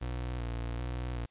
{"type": "tone with vibrato", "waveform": "30% pulse", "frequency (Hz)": 60.1, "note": "B1", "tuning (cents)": -46, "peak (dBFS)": -31, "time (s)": [0.01, 1.26], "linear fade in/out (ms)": 10, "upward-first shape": "square", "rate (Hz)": 1.3, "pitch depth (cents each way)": 43, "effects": ["white hiss -71 dBFS RMS until 1.3 s", "resampled to 8000 Hz"]}